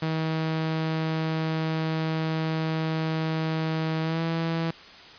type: tone with pitch glide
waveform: sawtooth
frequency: 159.6 to 164.66 Hz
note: D#3 to E3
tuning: +44 to -2 cents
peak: -21 dBFS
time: 0.02-4.71 s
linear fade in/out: 5 ms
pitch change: +54 cents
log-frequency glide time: 4.02-4.21 s
effects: white hiss -46 dBFS RMS until 5.18 s + resampled to 11025 Hz